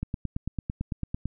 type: click train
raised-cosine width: 5 ms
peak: -17 dBFS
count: 12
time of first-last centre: 0.03-1.256 s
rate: 8.97 Hz
effects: none